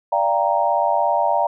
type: chord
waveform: sine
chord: G minor seventh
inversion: second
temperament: equal with one note detuned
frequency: 587.3 / 686.9 / 784 / 932.3 Hz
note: D5 / F5 / G5 / Bb5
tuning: 0 / -29 / 0 / 0 cents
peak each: -22 / -21 / -22 / -20 dBFS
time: 0.12-1.47 s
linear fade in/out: 5 ms
effects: none